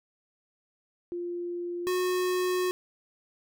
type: tone pair in turn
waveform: sine / square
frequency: 349.2 / 364.5 Hz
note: F4 / F#4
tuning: 0 / -26 cents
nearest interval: minor second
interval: 74 cents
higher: second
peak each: -31 / -26 dBFS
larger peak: second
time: 1.12-1.87 / 1.87-2.71 s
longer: second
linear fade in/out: 0 ms
effects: none